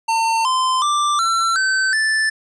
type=tone with pitch steps; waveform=square; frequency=904 / 1032.4 / 1179.1 / 1346.7 / 1538 / 1756.5 Hz; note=A5 / C6 / D6 / E6 / G6 / A6; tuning=+47 / -23 / +7 / +37 / -33 / -3 cents; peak=-16 dBFS; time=0.08-2.3 s; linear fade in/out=10 ms; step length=370 ms; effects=resampled to 22050 Hz